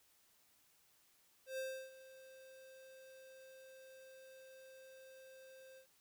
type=tone with ADSR envelope; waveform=square; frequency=526 Hz; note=C5; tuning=9 cents sharp; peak=-40 dBFS; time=1.46-5.87 s; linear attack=120 ms; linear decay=320 ms; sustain=-17 dB; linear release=94 ms; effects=white hiss -72 dBFS RMS until 6 s